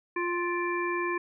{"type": "harmonic tone with a mistuned harmonic", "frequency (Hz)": 350, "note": "F4", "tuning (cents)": 4, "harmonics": [1, 3, 5, 7], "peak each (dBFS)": [-30, -32, -35, -36], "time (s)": [0.16, 1.18], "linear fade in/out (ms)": 5, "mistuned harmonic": 7, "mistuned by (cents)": -65, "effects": []}